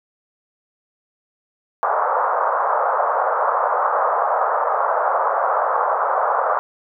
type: band-pass noise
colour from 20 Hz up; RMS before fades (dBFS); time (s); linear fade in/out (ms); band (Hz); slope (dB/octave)
white; -19; 1.83-6.59; 0; 510 to 1300; 48
effects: none